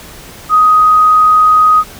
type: tone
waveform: sine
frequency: 1252 Hz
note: D#6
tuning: 10 cents sharp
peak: -4 dBFS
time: 0.49-1.84 s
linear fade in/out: 50 ms
effects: pink hiss -33 dBFS RMS until 1.99 s